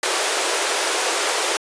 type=high-pass noise; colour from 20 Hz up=pink; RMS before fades=-21 dBFS; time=0.03-1.57 s; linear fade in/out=2 ms; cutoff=360 Hz; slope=48 dB/octave; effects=resampled to 22050 Hz